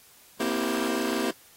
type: chord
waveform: sawtooth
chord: C dominant seventh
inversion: third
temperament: just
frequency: 235.5 / 261.6 / 327 / 392.4 Hz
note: Bb3 / C4 / E4 / G4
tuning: +18 / 0 / -14 / +2 cents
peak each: -27 dBFS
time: 0.4-1.31 s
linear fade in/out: 5 ms
effects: white hiss -55 dBFS RMS until 1.56 s + AAC 48 kbps